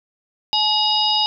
sine tone cluster, 852 / 2887 / 3771 / 4939 Hz, G#5 / F#7 / A#7 / D#8, +44 / -43 / +19 / -14 cents, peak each -21 dBFS, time 0.53-1.26 s, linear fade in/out 0 ms, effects none

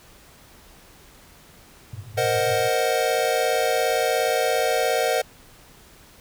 white band-pass noise, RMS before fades -35 dBFS, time 1.93-2.69 s, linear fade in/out 5 ms, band 100 to 120 Hz, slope 96 dB/octave
square chord, C half-diminished seventh, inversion third, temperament equal, 466.2 / 523.3 / 622.3 / 740 Hz, Bb4 / C5 / Eb5 / Gb5, 0 / 0 / 0 / 0 cents, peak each -26 dBFS, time 2.17-5.22 s, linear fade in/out 10 ms
effects pink hiss -50 dBFS RMS until 6.2 s

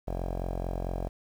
sawtooth tone with low-pass filter, 44.47 Hz, F1, 32 cents sharp, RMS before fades -33 dBFS, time 0.07-1.09 s, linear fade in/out 10 ms, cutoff 670 Hz, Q 3.5, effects 9-bit

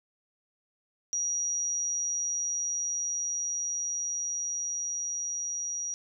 sine tone with level ramp, 5760 Hz, F#8, 47 cents flat, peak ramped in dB -27 to -31 dBFS, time 1.13-5.94 s, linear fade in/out 0 ms, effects none

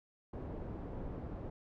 pink low-pass noise, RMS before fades -43 dBFS, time 0.33-1.5 s, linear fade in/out 5 ms, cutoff 610 Hz, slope 12 dB/octave, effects none

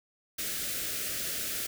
white band-stop noise, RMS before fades -34 dBFS, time 0.38-1.67 s, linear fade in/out 10 ms, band 660 to 1300 Hz, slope 48 dB/octave, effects none

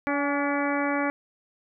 harmonic tone with a mistuned harmonic, 285.8 Hz, D4, 47 cents flat, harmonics 1 / 2 / 3 / 4 / 5 / 6 / 7 / 8, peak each -27 / -30 / -32 / -33 / -34 / -35 / -35 / -36 dBFS, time 0.07-1.1 s, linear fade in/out 0 ms, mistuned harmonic 3, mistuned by -32 cents, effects none

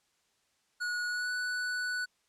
square tone with pitch glide, 1456 to 1483.2 Hz, F#6 to F#6, -28 to +4 cents, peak -32 dBFS, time 0.8-2.06 s, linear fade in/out 20 ms, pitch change +32 cents, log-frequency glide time 1.08-1.31 s, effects white hiss -73 dBFS RMS until 2.28 s + low-pass 8000 Hz 12 dB/octave

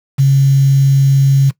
sine tone with quantisation, 136.8 Hz, C#3, 23 cents flat, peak -6 dBFS, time 0.18-1.51 s, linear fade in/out 20 ms, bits 5, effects noise-tail reverb RT60 0.1 s tail -18 dB re dry

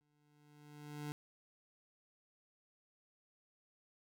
25% pulse tone with exponential growth, 148 Hz, D3, 14 cents sharp, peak -36 dBFS, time 0.01-1.12 s, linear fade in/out 0 ms, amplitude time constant 240 ms, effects none

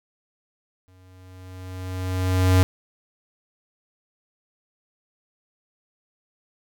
square tone with exponential growth, 92.5 Hz, F#2, in tune, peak -13 dBFS, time 0.88-2.63 s, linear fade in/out 0 ms, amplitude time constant 380 ms, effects none

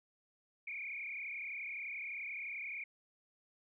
sine tone with frequency modulation, 2296 Hz, D7, 40 cents flat, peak -40 dBFS, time 0.67-2.84 s, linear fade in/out 5 ms, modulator 31.6 Hz, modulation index 4.3, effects none

